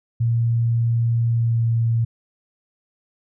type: tone with pitch glide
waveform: sine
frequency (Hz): 116.54 to 115.27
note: A#2 to A#2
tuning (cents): 0 to -19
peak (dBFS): -16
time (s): 0.2-2.05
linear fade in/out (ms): 10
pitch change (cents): -19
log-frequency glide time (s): 1.29-1.66
effects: none